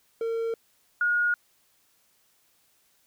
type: tone pair in turn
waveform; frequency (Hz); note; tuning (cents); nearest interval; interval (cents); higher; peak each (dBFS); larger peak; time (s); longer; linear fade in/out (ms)
triangle / sine; 456.6 / 1437.9; A#4 / F#6; -36 / -50; octave + minor sixth; 1986; second; -24 / -21; second; 0.21-0.54 / 1.01-1.34; neither; 2
effects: white hiss -66 dBFS RMS until 3.06 s